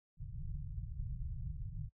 pink low-pass noise, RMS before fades -42 dBFS, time 0.17-1.9 s, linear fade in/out 50 ms, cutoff 160 Hz, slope 96 dB/octave, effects noise-tail reverb RT60 0.1 s tail -24 dB re dry

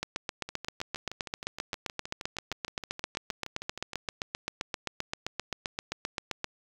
two click trains, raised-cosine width 0.2 ms, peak -14 / -21 dBFS, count 50 / 24, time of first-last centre 0.03-6.444 / 0.49-4.089 s, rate 7.64 / 6.39 Hz, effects 7-bit

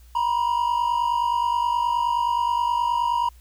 triangle tone pair together, 950.5 / 1000 Hz, A#5 / B5, +33 / +21 cents, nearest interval minor second, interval 88 cents, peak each -19 / -24 dBFS, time 0.15-3.29 s, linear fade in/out 5 ms, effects added 60 Hz sine -46 dBFS peak until 3.4 s + white hiss -59 dBFS RMS until 3.4 s

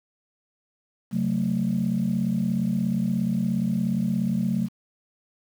sine chord, F# diminished, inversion second, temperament just, 133.2 / 185 / 222 Hz, C3 / F#3 / A3, +31 / 0 / +16 cents, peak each -29 / -24 / -24 dBFS, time 1.11-4.69 s, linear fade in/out 50 ms, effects tanh soft clip ceiling -15 dBFS + 8-bit

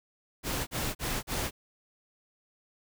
pink noise bursts, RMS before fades -32 dBFS, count 4, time 0.43-1.51 s, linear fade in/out 50 ms, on 240 ms, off 40 ms, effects none

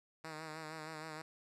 5% pulse tone with vibrato, 157.1 Hz, D#3, 17 cents sharp, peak -33 dBFS, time 0.24-1.22 s, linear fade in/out 5 ms, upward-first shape sine, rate 6.4 Hz, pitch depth 43 cents each way, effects low-pass 9000 Hz 12 dB/octave

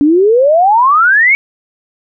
sine exponential sweep, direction up, 279.6 to 2266 Hz, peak -5 dBFS, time 0.01-1.35 s, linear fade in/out 0 ms, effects none

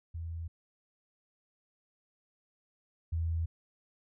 sine tone pair in turn, 83 / 82.47 Hz, E2 / E2, +12 / +1 cents, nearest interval unison, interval 11 cents, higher first, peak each -36 / -29 dBFS, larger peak second, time 0.14-0.48 / 3.12-3.46 s, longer neither, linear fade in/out 10 ms, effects none

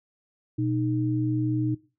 sine tone pair together, 122.1 / 308.9 Hz, B2 / D#4, -19 / -12 cents, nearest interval octave + major third, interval 1607 cents, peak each -26 dBFS, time 0.58-1.75 s, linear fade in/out 10 ms, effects noise-tail reverb RT60 0.3 s tail -18 dB re dry

